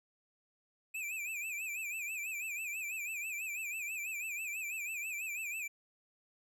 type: tone with vibrato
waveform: square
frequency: 2489 Hz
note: D#7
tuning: in tune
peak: -38 dBFS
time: 0.94-5.68 s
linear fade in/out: 10 ms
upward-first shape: sine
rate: 6.1 Hz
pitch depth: 120 cents each way
effects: none